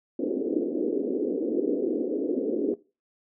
pink band-pass noise, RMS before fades -27 dBFS, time 0.19-2.74 s, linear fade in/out 2 ms, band 260 to 470 Hz, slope 48 dB/octave, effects noise-tail reverb RT60 0.3 s tail -19 dB re dry

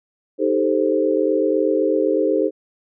sine chord, A half-diminished seventh, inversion second, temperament equal, 311.1 / 392 / 440 / 523.3 Hz, Eb4 / G4 / A4 / C5, 0 / 0 / 0 / 0 cents, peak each -21 dBFS, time 0.38-2.51 s, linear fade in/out 50 ms, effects none

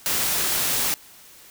white noise, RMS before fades -23 dBFS, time 0.06-0.94 s, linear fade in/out 0 ms, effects white hiss -48 dBFS RMS until 1.5 s

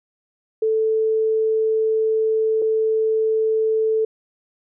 sine tone pair in turn, 440 / 440 Hz, A4 / A4, 0 / 0 cents, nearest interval unison, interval 0 cents, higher neither, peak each -16 dBFS, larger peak neither, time 0.62-2.62 / 2.62-4.05 s, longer first, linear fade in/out 5 ms, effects none

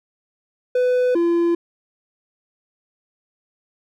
triangle tone pair in turn, 499.6 / 341.1 Hz, B4 / F4, +20 / -41 cents, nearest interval perfect fifth, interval 661 cents, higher first, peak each -13 dBFS, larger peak neither, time 0.75-1.15 / 1.15-1.55 s, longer neither, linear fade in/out 5 ms, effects none

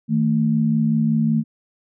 sine tone pair together, 157.83 / 223.2 Hz, D#3 / A3, +25 / +25 cents, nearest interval tritone, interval 600 cents, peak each -20 / -17 dBFS, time 0.08-1.44 s, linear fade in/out 50 ms, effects none

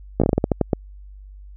slowing click train, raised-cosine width 2 ms, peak -3 dBFS, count 11, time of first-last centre 0.2-0.732 s, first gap 16 ms, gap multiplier 1.25, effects added 49 Hz sine -38 dBFS peak until 1.56 s

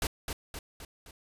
pink noise with echo, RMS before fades -30 dBFS, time 0.02-0.07 s, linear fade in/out 2 ms, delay 260 ms, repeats 4, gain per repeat -5 dB, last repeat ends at 1.11 s, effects resampled to 32000 Hz

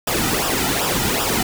pink noise with flanger, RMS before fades -20 dBFS, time 0.07-1.43 s, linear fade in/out 5 ms, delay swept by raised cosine 0.46 to 1.86 ms, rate 2.6 Hz, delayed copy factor -0.7, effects none

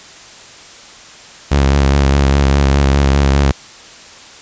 sawtooth tone with vibrato, 69.3 Hz, C#2, in tune, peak -5 dBFS, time 1.51-3.52 s, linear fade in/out 10 ms, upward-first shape sine, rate 4.9 Hz, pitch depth 42 cents each way, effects white hiss -37 dBFS RMS until 4.41 s + resampled to 16000 Hz

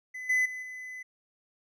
triangle tone with level steps, 2013 Hz, B6, 33 cents sharp, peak -35 / -21 / -34 / -37 dBFS, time 0.14-1.03 s, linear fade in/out 10 ms, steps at 0.29 / 0.45 / 0.62 s, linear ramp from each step 10 ms, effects none

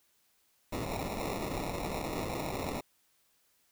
white noise with sample-and-hold, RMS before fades -36 dBFS, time 0.72-2.81 s, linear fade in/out 10 ms, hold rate 1575 Hz, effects white hiss -71 dBFS RMS until 3.71 s

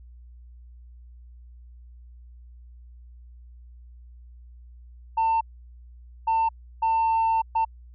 sine tone bursts at uneven times, 899 Hz, A5, 37 cents sharp, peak -17 dBFS, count 4, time 5.17-5.41 / 6.27-6.49 / 6.82-7.42 / 7.55-7.65 s, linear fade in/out 10 ms, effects tanh soft clip ceiling -18 dBFS + added 60 Hz sine -44 dBFS peak until 7.94 s

